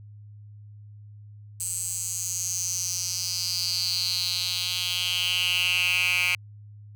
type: tone with high-pass filter sweep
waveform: 10% pulse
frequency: 179.7 Hz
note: F3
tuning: 50 cents sharp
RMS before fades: -27 dBFS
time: 1.6-6.35 s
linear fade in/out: 2 ms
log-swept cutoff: 8200 to 2300 Hz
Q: 5.4
effects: added 104 Hz sine -43 dBFS peak until 6.95 s